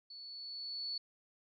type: tone with level ramp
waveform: sine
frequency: 4435 Hz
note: C#8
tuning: in tune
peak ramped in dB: -48 to -36 dBFS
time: 0.1-0.98 s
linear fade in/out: 5 ms
effects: none